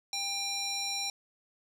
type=tone with band-pass filter; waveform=square; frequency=798 Hz; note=G5; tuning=31 cents sharp; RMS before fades=-34 dBFS; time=0.13-1.1 s; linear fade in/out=2 ms; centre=5200 Hz; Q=2.3; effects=none